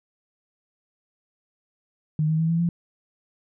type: tone with pitch steps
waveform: sine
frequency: 154 / 158.06 / 162.22 / 166.49 / 170.87 Hz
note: D#3 / D#3 / E3 / E3 / F3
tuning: -17 / +28 / -27 / +18 / -38 cents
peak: -19 dBFS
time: 2.19-2.69 s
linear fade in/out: 2 ms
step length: 100 ms
effects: none